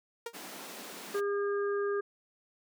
sawtooth tone with exponential decay, 466.9 Hz, A#4, 3 cents sharp, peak -29 dBFS, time 0.26-0.35 s, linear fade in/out 5 ms, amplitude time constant 18 ms
pink high-pass noise, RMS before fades -45 dBFS, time 0.33-1.21 s, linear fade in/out 20 ms, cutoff 190 Hz, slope 48 dB/octave
harmonic tone, 404.5 Hz, G#4, 46 cents flat, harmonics 1 / 3 / 4, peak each -29 / -39 / -41 dBFS, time 1.14-2.01 s, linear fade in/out 10 ms
effects none

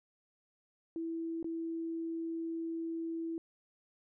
sine tone with dropouts, 329.4 Hz, E4, 1 cent flat, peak -35 dBFS, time 0.96-3.38 s, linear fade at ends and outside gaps 1 ms, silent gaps 1.428-1.444 s, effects none

